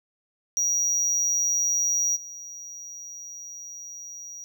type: tone with level steps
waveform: triangle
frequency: 5760 Hz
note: F#8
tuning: 47 cents flat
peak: -20 / -36 dBFS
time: 0.57-4.44 s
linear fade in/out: 0 ms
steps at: 2.15 s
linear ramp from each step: 20 ms
effects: none